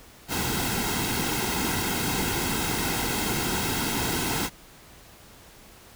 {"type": "noise with comb filter", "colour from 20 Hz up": "pink", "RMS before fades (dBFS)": -27, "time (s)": [0.28, 4.5], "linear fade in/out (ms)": 50, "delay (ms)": 1.7, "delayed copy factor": -0.65, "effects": ["pink hiss -50 dBFS RMS until 5.95 s"]}